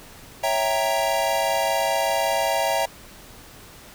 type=chord; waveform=square; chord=C# diminished seventh; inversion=none; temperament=equal; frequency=554.4 / 659.3 / 784 / 932.3 Hz; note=C#5 / E5 / G5 / Bb5; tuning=0 / 0 / 0 / 0 cents; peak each=-28 / -25 / -27 / -27 dBFS; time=0.43-2.86 s; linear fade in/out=10 ms; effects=pink hiss -45 dBFS RMS until 3.94 s